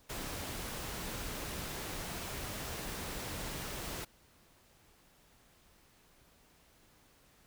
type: noise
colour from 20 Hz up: pink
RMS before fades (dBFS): -41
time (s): 0.09-4.05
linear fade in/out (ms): 10
effects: pink hiss -65 dBFS RMS until 7.46 s